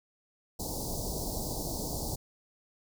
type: band-stop noise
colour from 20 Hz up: pink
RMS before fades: -35 dBFS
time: 0.59-2.16 s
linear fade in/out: 10 ms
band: 890 to 4400 Hz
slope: 48 dB/octave
effects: none